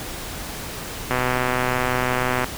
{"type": "click train", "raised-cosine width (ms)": 0.5, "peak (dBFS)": -6, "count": 169, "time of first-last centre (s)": [1.11, 2.443], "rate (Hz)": 126, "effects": ["pink hiss -32 dBFS RMS until 2.57 s"]}